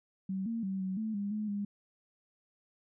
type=tone with pitch steps; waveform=sine; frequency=190.9 / 229.1 / 192 / 188.4 / 219.1 / 201.8 / 212.8 / 203.1 Hz; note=G3 / A#3 / G3 / F#3 / A3 / G#3 / G#3 / G#3; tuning=-46 / -30 / -36 / +32 / -7 / -49 / +42 / -38 cents; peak=-32 dBFS; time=0.29-1.65 s; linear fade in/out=5 ms; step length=170 ms; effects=none